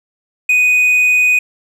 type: tone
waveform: triangle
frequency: 2489 Hz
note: D#7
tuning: in tune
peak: -7 dBFS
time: 0.49-1.39 s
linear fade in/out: 5 ms
effects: none